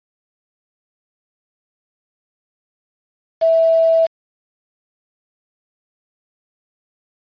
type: tone with quantisation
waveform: sine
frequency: 655 Hz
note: E5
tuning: 11 cents flat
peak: -10 dBFS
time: 3.41-4.07 s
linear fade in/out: 20 ms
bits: 5
effects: resampled to 11025 Hz